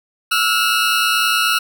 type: tone pair together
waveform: 20% pulse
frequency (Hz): 1318.5 / 1428.1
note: E6 / F6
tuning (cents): 0 / +38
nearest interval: minor second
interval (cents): 138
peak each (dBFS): -12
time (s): 0.31-1.59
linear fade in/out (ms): 10
effects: none